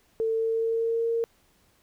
sine tone with pitch glide, 448 to 460.9 Hz, A4 to A#4, +31 to -20 cents, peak -23 dBFS, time 0.2-1.24 s, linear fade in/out 0 ms, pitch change +49 cents, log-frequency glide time 0.32-1.09 s, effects pink hiss -64 dBFS RMS until 1.82 s

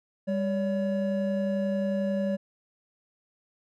triangle tone pair together, 199.2 / 566.4 Hz, G3 / C#5, +28 / +37 cents, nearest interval octave + tritone, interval 1809 cents, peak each -25 / -27 dBFS, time 0.27-2.37 s, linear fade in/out 20 ms, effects none

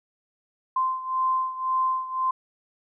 sine beating tone pair, 1039 / 1040.9 Hz, C6 / C6, -12 / -9 cents, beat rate 1.9 Hz, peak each -24 / -28 dBFS, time 0.76-2.31 s, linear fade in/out 5 ms, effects none

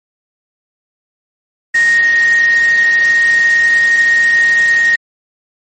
sine tone in noise, 1863 Hz, A#6, 2 cents flat, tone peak -7 dBFS, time 1.74-4.96 s, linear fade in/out 10 ms, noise white, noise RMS -24 dBFS, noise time 1.74-4.96 s, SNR +14 dB, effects MP3 32 kbps

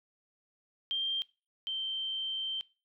sine tone pair in turn, 3173 / 3124 Hz, G7 / G7, +20 / -7 cents, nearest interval unison, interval 27 cents, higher first, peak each -29 / -32 dBFS, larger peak first, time 0.91-1.22 / 1.67-2.61 s, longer second, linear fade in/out 0 ms, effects noise-tail reverb RT60 0.3 s tail -21 dB re dry

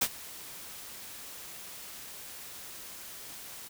white noise with ADSR envelope, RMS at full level -25 dBFS, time 0.01-3.69 s, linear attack 10 ms, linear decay 58 ms, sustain -20 dB, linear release 21 ms, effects none

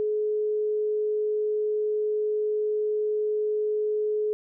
sine tone, 424.8 Hz, G#4, 39 cents sharp, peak -23 dBFS, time 0-4.33 s, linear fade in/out 0 ms, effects none

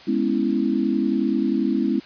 sine chord, C# minor seventh, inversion second, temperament equal, 207.7 / 246.9 / 277.2 / 329.6 Hz, G#3 / B3 / C#4 / E4, 0 / 0 / 0 / 0 cents, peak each -24 dBFS, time 0.07-2 s, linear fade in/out 10 ms, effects white hiss -44 dBFS RMS until 2.05 s + resampled to 11025 Hz

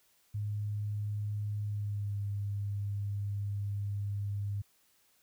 sine tone with pitch glide, 104.1 to 101.25 Hz, G#2 to G#2, +5 to -43 cents, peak -32 dBFS, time 0.34-4.62 s, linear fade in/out 10 ms, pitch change -48 cents, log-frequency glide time 1.63-2.21 s, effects white hiss -69 dBFS RMS until 5.22 s

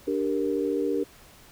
sine chord, G minor, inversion second, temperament equal, 293.7 / 392 / 466.2 Hz, D4 / G4 / Bb4, 0 / 0 / 0 cents, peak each -28 dBFS, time 0.07-1.04 s, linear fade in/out 10 ms, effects pink hiss -52 dBFS RMS until 1.51 s

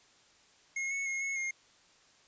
square tone with pitch steps, 2158 / 2204 / 2156 / 2186 / 2134 Hz, C#7 / C#7 / C#7 / C#7 / C7, -47 / -11 / -49 / -25 / +34 cents, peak -33 dBFS, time 0.76-1.51 s, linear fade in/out 5 ms, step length 150 ms, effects white hiss -63 dBFS RMS until 2.27 s + resampled to 16000 Hz

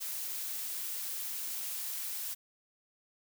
blue noise, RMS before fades -38 dBFS, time 0-2.35 s, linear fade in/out 20 ms, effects none

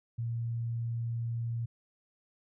sine tone, 116.54 Hz, A#2, in tune, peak -31 dBFS, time 0.18-1.66 s, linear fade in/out 10 ms, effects none

